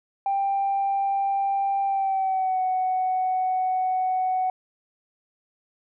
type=tone with pitch glide; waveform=sine; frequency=789 to 744.7 Hz; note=G5 to F#5; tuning=+11 to +11 cents; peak=-20 dBFS; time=0.26-4.5 s; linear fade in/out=2 ms; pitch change=-100 cents; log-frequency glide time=1.85-2.61 s; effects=tanh soft clip ceiling -17 dBFS